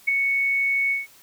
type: tone with ADSR envelope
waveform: sine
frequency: 2217 Hz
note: C#7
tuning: in tune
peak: -14 dBFS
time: 0.07-1.07 s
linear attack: 17 ms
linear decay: 4 ms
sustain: -5 dB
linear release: 160 ms
effects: white hiss -52 dBFS RMS until 1.22 s